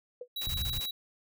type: tone with exponential decay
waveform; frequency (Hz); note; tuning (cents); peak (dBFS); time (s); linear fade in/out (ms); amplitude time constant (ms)
sine; 493.9; B4; 0; -34; 0.21-0.28; 5; 15
type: tone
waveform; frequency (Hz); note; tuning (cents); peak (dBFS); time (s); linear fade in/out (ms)
square; 3892; B7; -26; -34; 0.36-0.91; 5
type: noise bursts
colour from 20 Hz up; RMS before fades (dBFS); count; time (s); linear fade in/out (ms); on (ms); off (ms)
white; -41; 6; 0.41-0.86; 5; 55; 24
type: low-pass noise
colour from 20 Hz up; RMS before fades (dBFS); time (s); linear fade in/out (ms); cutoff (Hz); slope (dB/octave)
pink; -36; 0.47-0.8; 0; 140; 24
effects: none